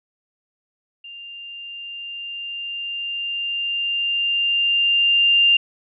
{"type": "tone with level ramp", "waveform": "sine", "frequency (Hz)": 2794, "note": "F7", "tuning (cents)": 0, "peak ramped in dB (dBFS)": [-35, -11], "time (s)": [1.04, 5.57], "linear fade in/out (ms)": 5, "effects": []}